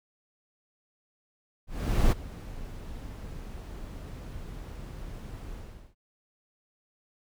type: noise with ADSR envelope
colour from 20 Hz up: brown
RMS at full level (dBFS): -21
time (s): 1.67-5.95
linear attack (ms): 450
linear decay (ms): 14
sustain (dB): -19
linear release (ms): 400
effects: none